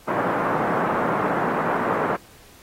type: band-pass noise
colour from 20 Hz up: white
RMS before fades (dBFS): -23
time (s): 0.07-2.17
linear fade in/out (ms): 20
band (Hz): 140 to 1300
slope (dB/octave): 24
effects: pink hiss -50 dBFS RMS until 2.62 s + AAC 48 kbps